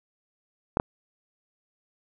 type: clicks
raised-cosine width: 1 ms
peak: -8 dBFS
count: 2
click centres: 0.771 / 0.799 s
effects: none